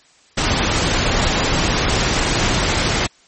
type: noise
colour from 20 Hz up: pink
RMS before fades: -17 dBFS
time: 0.37-3.07 s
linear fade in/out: 10 ms
effects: white hiss -52 dBFS RMS until 3.27 s + MP3 32 kbps